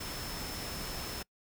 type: tone in noise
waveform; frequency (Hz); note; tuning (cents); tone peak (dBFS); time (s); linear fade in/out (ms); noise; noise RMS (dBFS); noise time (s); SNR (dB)
sine; 5274; E8; 0; -45; 0-1.23; 10; pink; -40; 0-1.23; -8
effects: noise-tail reverb RT60 0.1 s tail -24 dB re dry